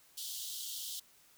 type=high-pass noise; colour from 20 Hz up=pink; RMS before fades=-42 dBFS; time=0.17-1 s; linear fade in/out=10 ms; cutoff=3000 Hz; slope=96 dB/octave; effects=white hiss -64 dBFS RMS until 1.37 s